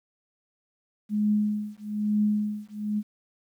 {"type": "tone with tremolo", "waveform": "sine", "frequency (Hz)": 210, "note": "G#3", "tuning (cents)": 19, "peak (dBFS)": -19, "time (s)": [1.09, 3.03], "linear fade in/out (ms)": 50, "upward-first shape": "triangle", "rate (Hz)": 1.1, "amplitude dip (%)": 100, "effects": ["10-bit"]}